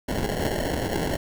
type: noise with sample-and-hold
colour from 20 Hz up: white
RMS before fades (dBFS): -26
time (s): 0.08-1.17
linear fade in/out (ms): 10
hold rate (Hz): 1225
effects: none